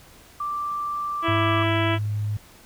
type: tone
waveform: sine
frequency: 1174.7 Hz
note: D6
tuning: in tune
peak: -25 dBFS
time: 0.4-1.63 s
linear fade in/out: 5 ms
type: harmonic tone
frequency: 330.9 Hz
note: E4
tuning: 7 cents sharp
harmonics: 1 / 2 / 3 / 4 / 5 / 6 / 7 / 8 / 9 / 10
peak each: -25 / -28 / -30 / -31 / -32 / -33 / -33 / -34 / -35 / -35 dBFS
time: 1.22-1.99 s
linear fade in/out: 50 ms
type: tone with pitch glide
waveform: sine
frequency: 103.4 to 104.96 Hz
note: G#2 to G#2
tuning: -7 to +19 cents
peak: -23 dBFS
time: 1.28-2.37 s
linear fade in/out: 5 ms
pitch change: +26 cents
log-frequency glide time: 1.94-2.02 s
effects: pink hiss -50 dBFS RMS until 2.65 s